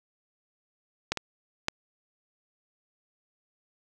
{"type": "clicks", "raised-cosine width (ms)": 0.2, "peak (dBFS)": [-9, -14, -8], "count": 3, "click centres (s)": [1.12, 1.173, 1.684], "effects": []}